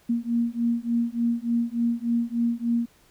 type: beating tone pair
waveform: sine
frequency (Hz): 233.1 / 236.5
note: A#3 / A#3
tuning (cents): 0 / +25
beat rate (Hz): 3.4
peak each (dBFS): -25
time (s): 0.09-2.86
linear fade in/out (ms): 10
effects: pink hiss -59 dBFS RMS until 3.1 s